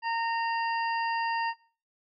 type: harmonic tone with a mistuned harmonic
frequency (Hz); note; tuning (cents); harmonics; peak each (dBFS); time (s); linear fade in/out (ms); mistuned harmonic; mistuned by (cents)
920; A#5; -23; 1 / 2 / 3 / 5; -28 / -34 / -38 / -42; 0.02-1.54; 50; 5; +57
effects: noise-tail reverb RT60 0.4 s tail -19 dB re dry + MP3 96 kbps